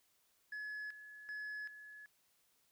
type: tone with tremolo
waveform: sine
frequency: 1701 Hz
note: G#6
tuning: 41 cents sharp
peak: -39 dBFS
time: 0.52-2.06 s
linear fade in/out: 5 ms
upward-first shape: square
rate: 1.3 Hz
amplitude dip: 75%
effects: tanh soft clip ceiling -41 dBFS + white hiss -75 dBFS RMS until 2.71 s